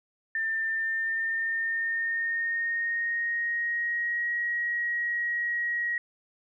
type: tone with pitch glide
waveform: sine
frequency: 1792 to 1898.6 Hz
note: A6 to A#6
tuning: +31 to +31 cents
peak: -26 dBFS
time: 0.35-5.98 s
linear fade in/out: 2 ms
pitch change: +100 cents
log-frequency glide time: 0.66-4.31 s
effects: none